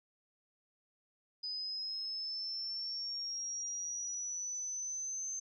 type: linear sweep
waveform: sine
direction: up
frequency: 4978 to 6272 Hz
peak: -37 dBFS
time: 1.43-5.4 s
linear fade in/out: 10 ms
effects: none